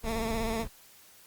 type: tone with vibrato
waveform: 15% pulse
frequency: 225 Hz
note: A3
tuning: 39 cents sharp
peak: -24 dBFS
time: 0.03-0.66 s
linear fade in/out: 50 ms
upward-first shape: sine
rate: 16 Hz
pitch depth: 45 cents each way
type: noise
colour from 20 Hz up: brown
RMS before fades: -37 dBFS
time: 0.03-0.68 s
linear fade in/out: 10 ms
effects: white hiss -56 dBFS RMS until 1.26 s + Opus 48 kbps